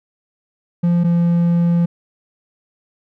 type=tone pair in turn; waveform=triangle; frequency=172.9 / 171.41 Hz; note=F3 / F3; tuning=-17 / -32 cents; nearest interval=unison; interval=15 cents; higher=first; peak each=-10 dBFS; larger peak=neither; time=0.83-1.04 / 1.04-1.86 s; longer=second; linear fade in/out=10 ms; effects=none